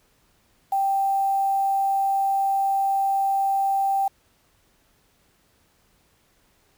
sine tone with quantisation, 784 Hz, G5, in tune, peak -19 dBFS, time 0.72-4.08 s, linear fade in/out 5 ms, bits 7, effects pink hiss -63 dBFS RMS until 6.77 s

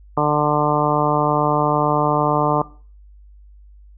harmonic tone, 148.9 Hz, D3, 24 cents sharp, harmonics 1 / 2 / 3 / 4 / 5 / 6 / 7 / 8, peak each -23 / -23 / -23 / -23 / -23 / -23 / -23 / -23 dBFS, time 0.17-2.62 s, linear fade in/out 5 ms, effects noise-tail reverb RT60 0.4 s tail -19 dB re dry + added 50 Hz sine -42 dBFS peak until 3.97 s

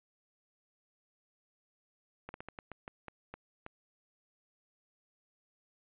slowing click train, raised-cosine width 0.5 ms, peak -28 dBFS, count 10, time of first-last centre 2.29-3.664 s, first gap 51 ms, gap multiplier 1.26, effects resampled to 8000 Hz

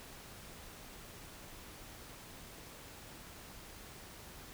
silence, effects pink hiss -52 dBFS RMS until 4.53 s

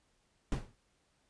brown noise with exponential decay, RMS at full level -29 dBFS, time 0.52-0.75 s, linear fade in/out 1 ms, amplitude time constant 48 ms, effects pink hiss -74 dBFS RMS until 1.29 s + resampled to 22050 Hz

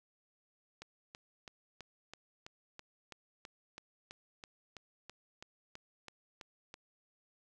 click train, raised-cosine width 0.2 ms, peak -30 dBFS, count 19, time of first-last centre 0.82-6.741 s, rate 3.04 Hz, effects none

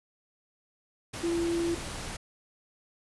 sine tone in noise, 338.8 Hz, E4, 48 cents sharp, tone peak -26 dBFS, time 1.23-1.75 s, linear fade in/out 10 ms, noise pink, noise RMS -38 dBFS, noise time 1.13-2.17 s, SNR +9 dB, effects resampled to 24000 Hz

